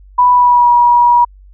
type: tone with pitch glide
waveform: sine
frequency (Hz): 987.8 to 961.9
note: B5 to B5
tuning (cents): 0 to -46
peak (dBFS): -5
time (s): 0.18-1.25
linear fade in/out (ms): 10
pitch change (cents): -46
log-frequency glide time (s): 0.32-0.69
effects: added 48 Hz sine -37 dBFS peak until 1.53 s